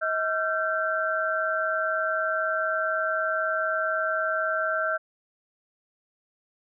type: tone cluster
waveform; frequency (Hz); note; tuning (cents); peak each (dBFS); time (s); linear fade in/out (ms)
sine; 637 / 1362 / 1553; D#5 / F6 / G6; +41 / -44 / -17; -28; 0.01-4.98; 20
effects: none